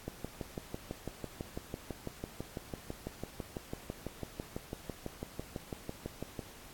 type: click train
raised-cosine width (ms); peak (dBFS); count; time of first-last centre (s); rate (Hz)
2; -24; 39; 0.08-6.392; 6.02
effects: pink hiss -53 dBFS RMS until 6.73 s + AAC 64 kbps